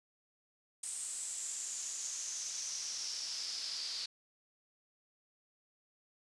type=noise with band-pass filter sweep; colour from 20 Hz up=pink; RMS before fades=-41 dBFS; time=0.83-4.06 s; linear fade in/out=5 ms; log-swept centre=8400 to 4600 Hz; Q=5.9; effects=resampled to 24000 Hz